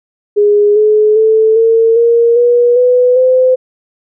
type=tone with pitch steps; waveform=sine; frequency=413.5 / 426.4 / 439.6 / 453.3 / 467.4 / 481.9 / 496.9 / 512.3 Hz; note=G#4 / G#4 / A4 / A#4 / A#4 / B4 / B4 / C5; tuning=-8 / +46 / -2 / -48 / +5 / -43 / +11 / -37 cents; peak=-5 dBFS; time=0.36-3.56 s; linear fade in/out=20 ms; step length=400 ms; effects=none